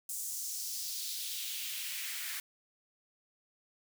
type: noise with high-pass filter sweep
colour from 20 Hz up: white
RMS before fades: -39 dBFS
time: 0.09-2.4 s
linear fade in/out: 2 ms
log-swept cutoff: 7900 to 1700 Hz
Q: 2
effects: none